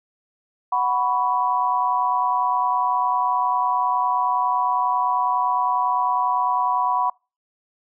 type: chord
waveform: sine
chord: F# suspended fourth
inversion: none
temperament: equal with one note detuned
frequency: 740 / 987.8 / 1117.7 Hz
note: F#5 / B5 / C#6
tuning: 0 / 0 / +14 cents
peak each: -24 / -20 / -25 dBFS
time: 0.72-7.1 s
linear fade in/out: 5 ms
effects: noise-tail reverb RT60 0.3 s tail -26 dB re dry